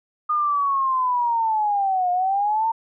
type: linear two-way sweep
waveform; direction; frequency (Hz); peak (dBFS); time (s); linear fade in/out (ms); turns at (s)
sine; down then up; 1227 to 710 to 916; -18; 0.29-2.72; 10; 2.11
effects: none